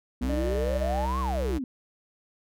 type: tone with pitch glide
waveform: square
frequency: 64 to 65.08 Hz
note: C2 to C2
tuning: -38 to -9 cents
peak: -28 dBFS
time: 0.21-1.59 s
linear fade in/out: 20 ms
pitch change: +29 cents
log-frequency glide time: 0.5-0.78 s
type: exponential two-way sweep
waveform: sine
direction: up then down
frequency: 238.9 to 1137 to 238.9 Hz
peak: -29 dBFS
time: 0.21-1.64 s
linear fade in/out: 2 ms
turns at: 1.2 s
type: tone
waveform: triangle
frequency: 598 Hz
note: D5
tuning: 31 cents sharp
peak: -29 dBFS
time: 0.29-1.06 s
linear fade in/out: 10 ms
effects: none